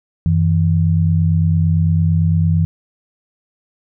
sine tone pair together, 92.5 / 161.38 Hz, F#2 / E3, 0 / -36 cents, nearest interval minor seventh, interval 964 cents, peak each -14 dBFS, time 0.26-2.65 s, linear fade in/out 0 ms, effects none

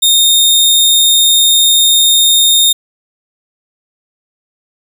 sawtooth tone, 3673 Hz, A#7, 26 cents flat, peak -3 dBFS, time 0.02-2.73 s, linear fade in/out 10 ms, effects none

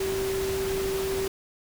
sine tone in noise, 385.9 Hz, G4, 27 cents flat, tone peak -26 dBFS, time 0-1.28 s, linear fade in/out 5 ms, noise pink, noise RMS -34 dBFS, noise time 0-1.28 s, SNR +5 dB, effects none

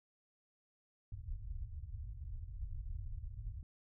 pink low-pass noise, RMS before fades -44 dBFS, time 1.12-3.63 s, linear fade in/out 2 ms, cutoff 110 Hz, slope 48 dB/octave, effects none

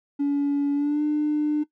triangle tone with pitch glide, 284.5 to 299.7 Hz, C#4 to D4, +45 to +35 cents, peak -16 dBFS, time 0.19-1.64 s, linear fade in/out 20 ms, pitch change +90 cents, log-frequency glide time 0.74-1.03 s, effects noise-tail reverb RT60 0.1 s tail -19 dB re dry + tanh soft clip ceiling -18 dBFS

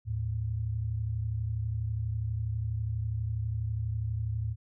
sine tone pair together, 77.78 / 110 Hz, D#2 / A2, 0 / 0 cents, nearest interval tritone, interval 600 cents, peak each -35 / -30 dBFS, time 0.05-4.56 s, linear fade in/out 50 ms, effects none

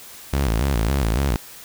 sawtooth tone with vibrato, 61.74 Hz, B1, in tune, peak -14 dBFS, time 0.33-1.36 s, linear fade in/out 0 ms, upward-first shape square, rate 3.6 Hz, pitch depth 200 cents each way, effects white hiss -41 dBFS RMS until 1.64 s

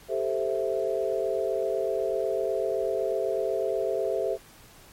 sine chord, A minor seventh, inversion third, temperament equal, 392 / 440 / 523.3 / 659.3 Hz, G4 / A4 / C5 / E5, 0 / 0 / 0 / 0 cents, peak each -30 dBFS, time 0.08-4.38 s, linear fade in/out 50 ms, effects pink hiss -52 dBFS RMS until 4.92 s + MP3 64 kbps

